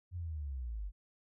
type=linear sweep; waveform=sine; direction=down; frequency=91.3 to 45.19 Hz; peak=-37 dBFS; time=0.11-0.92 s; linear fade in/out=50 ms; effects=none